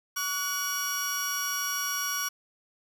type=tone cluster; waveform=sawtooth; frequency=1134 / 1467 / 5670 Hz; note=C#6 / F#6 / F8; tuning=+39 / -15 / +25 cents; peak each=-31 / -30 / -30 dBFS; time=0.16-2.29 s; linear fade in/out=10 ms; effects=none